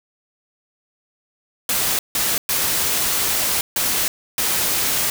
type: noise bursts at uneven times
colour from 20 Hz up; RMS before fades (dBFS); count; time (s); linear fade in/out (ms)
white; -20; 5; 1.69-1.99 / 2.15-2.38 / 2.49-3.61 / 3.76-4.08 / 4.38-5.1; 2
effects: none